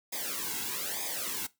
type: noise with flanger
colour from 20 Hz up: white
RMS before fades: -35 dBFS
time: 0.12-1.47 s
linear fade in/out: 10 ms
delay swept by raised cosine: 0.69 to 1.69 ms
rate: 1.1 Hz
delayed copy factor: -1
effects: noise-tail reverb RT60 0.2 s tail -19 dB re dry